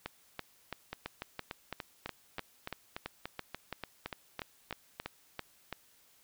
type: two click trains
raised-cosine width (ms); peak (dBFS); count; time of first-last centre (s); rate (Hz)
0.3; -22 / -21; 15 / 18; 0.93-5 / 0.06-5.727; 3.44 / 3
effects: white hiss -65 dBFS RMS until 6.23 s